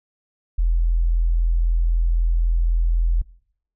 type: tone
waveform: sine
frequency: 41.93 Hz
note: E1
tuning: 30 cents sharp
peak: -15 dBFS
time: 0.58-3.22 s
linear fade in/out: 10 ms
effects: noise-tail reverb RT60 0.7 s tail -22 dB re dry